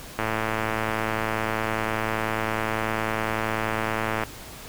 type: click train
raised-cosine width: 0.5 ms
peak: -10 dBFS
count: 446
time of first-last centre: 0.19-4.235 s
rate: 110 Hz
effects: pink hiss -41 dBFS RMS until 4.68 s